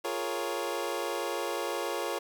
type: chord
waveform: 25% pulse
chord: Bb minor seventh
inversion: second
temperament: equal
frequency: 349.2 / 415.3 / 466.2 / 554.4 Hz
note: F4 / Ab4 / Bb4 / Db5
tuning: 0 / 0 / 0 / 0 cents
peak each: -33 / -34 / -33 / -32 dBFS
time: 0.04-2.19 s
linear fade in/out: 10 ms
effects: 10-bit